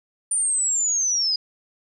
sine linear sweep, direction down, 9220 to 4882 Hz, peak -19 dBFS, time 0.31-1.36 s, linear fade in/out 5 ms, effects none

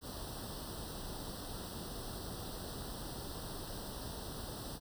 pink noise with comb filter, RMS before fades -44 dBFS, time 0.01-4.8 s, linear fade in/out 50 ms, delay 0.22 ms, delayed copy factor +0.95, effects none

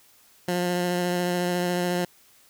15% pulse tone with vibrato, 177.5 Hz, F3, 28 cents sharp, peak -17 dBFS, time 0.48-2.05 s, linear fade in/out 5 ms, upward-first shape sine, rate 14 Hz, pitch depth 14 cents each way, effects white hiss -57 dBFS RMS until 2.49 s

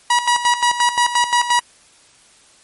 sawtooth tone with tremolo, 965 Hz, B5, 40 cents flat, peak -8 dBFS, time 0.1-1.6 s, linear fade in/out 5 ms, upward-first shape square, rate 5.7 Hz, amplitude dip 70%, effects white hiss -50 dBFS RMS until 2.63 s + MP3 48 kbps

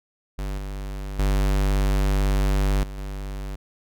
square tone with level steps, 49 Hz, G1, in tune, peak -27 / -30 / -19 / -33 / -30 dBFS, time 0.38-3.56 s, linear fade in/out 10 ms, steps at 0.58 / 1.19 / 2.83 / 2.98 s, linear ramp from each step 2 ms, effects none

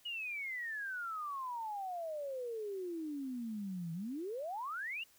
sine exponential two-way sweep, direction down then up, 2923 to 160.9 to 2923 Hz, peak -38 dBFS, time 0.05-5.04 s, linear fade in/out 10 ms, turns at 3.93 s, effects white hiss -66 dBFS RMS until 5.18 s

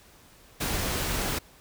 pink noise, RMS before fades -29 dBFS, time 0.6-1.39 s, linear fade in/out 10 ms, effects pink hiss -55 dBFS RMS until 1.6 s

